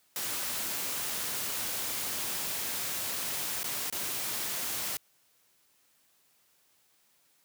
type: noise with dropouts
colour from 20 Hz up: white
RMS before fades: -34 dBFS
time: 0.16-4.97 s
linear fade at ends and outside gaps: 1 ms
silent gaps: 3.632-3.642 / 3.9-3.925 s
effects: white hiss -68 dBFS RMS until 7.44 s + high-pass 80 Hz 12 dB/octave